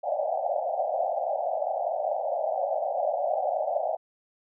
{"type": "band-pass noise", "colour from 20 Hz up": "pink", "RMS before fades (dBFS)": -28, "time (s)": [0.03, 3.97], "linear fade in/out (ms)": 20, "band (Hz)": [560, 790], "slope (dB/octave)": 96, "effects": []}